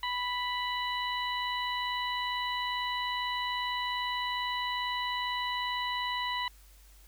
harmonic tone, 987.8 Hz, B5, in tune, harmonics 1 / 2 / 3 / 4, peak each -33 / -36 / -38 / -39 dBFS, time 0.03-6.48 s, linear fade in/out 2 ms, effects added 49 Hz sine -54 dBFS peak until 7.07 s + white hiss -61 dBFS RMS until 7.07 s

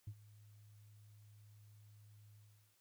sine tone with ADSR envelope, 104.9 Hz, G#2, 18 cents sharp, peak -40 dBFS, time 0.07-2.76 s, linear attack 6 ms, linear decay 61 ms, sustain -19 dB, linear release 400 ms, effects tanh soft clip ceiling -41 dBFS + white hiss -75 dBFS RMS until 2.8 s

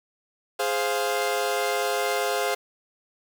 sawtooth chord, F minor, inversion first, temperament equal, 415.3 / 523.3 / 698.5 Hz, Ab4 / C5 / F5, 0 / 0 / 0 cents, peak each -24 dBFS, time 0.59-2.55 s, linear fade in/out 10 ms, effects 8-bit

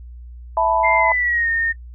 sine chord, E suspended fourth, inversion none, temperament equal, 659.3 / 880 / 987.8 Hz, E5 / A5 / B5, 0 / 0 / 0 cents, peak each -19 dBFS, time 0.57-1.12 s, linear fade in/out 2 ms
sine tone with pitch glide, 2093 to 1832.6 Hz, C7 to A#6, 0 to -30 cents, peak -17 dBFS, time 0.83-1.73 s, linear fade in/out 20 ms, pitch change -230 cents, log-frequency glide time 0.96-1.49 s
effects noise-tail reverb RT60 0.1 s tail -19 dB re dry + added 60 Hz sine -34 dBFS peak until 1.94 s

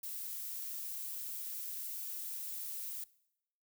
violet noise, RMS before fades -42 dBFS, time 0.03-3.04 s, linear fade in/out 5 ms, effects noise-tail reverb RT60 0.8 s tail -21 dB re dry

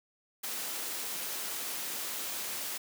white high-pass noise, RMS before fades -37 dBFS, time 0.43-2.78 s, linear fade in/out 10 ms, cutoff 210 Hz, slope 12 dB/octave, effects none

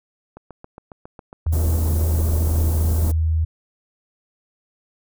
click train, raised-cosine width 1 ms, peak -24 dBFS, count 17, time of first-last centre 0.37-2.562 s, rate 7.3 Hz
sine tone, 80.1 Hz, E2, 49 cents flat, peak -16 dBFS, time 1.46-3.45 s, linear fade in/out 10 ms
pink band-stop noise, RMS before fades -27 dBFS, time 1.52-3.12 s, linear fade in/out 10 ms, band 550 to 11000 Hz, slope 12 dB/octave
effects none

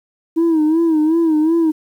sine tone with vibrato, 320 Hz, D#4, 49 cents sharp, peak -9 dBFS, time 0.36-1.72 s, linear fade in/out 20 ms, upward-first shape sine, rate 2.7 Hz, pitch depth 87 cents each way, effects tanh soft clip ceiling -10 dBFS + 8-bit

